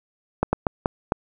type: slowing click train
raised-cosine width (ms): 1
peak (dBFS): -5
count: 5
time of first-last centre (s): 0.43-1.121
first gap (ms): 100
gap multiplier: 1.38
effects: none